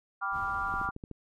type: chord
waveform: sine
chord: G dominant seventh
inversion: none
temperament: equal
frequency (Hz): 784 / 987.8 / 1174.7 / 1396.9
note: G5 / B5 / D6 / F6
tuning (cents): 0 / 0 / 0 / 0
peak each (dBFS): -37 / -38 / -33 / -33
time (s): 0.21-0.91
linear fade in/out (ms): 20
type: noise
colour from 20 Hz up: brown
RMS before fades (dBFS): -44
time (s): 0.31-0.9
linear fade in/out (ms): 50
type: click train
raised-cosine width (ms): 3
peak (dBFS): -27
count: 6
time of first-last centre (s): 0.74-1.113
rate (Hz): 13.4
effects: MP3 64 kbps